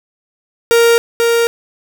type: tone pair in turn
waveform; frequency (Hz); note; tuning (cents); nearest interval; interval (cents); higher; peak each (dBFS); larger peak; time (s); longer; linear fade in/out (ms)
45% pulse; 466.2 / 466.2; A#4 / A#4; 0 / 0; unison; 0; neither; -7 / -10; first; 0.71-0.98 / 1.2-1.47; neither; 0
effects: none